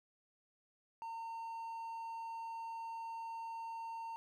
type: tone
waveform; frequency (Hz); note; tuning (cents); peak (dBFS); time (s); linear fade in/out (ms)
triangle; 912; A#5; -38; -40; 1.02-4.16; 0
effects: none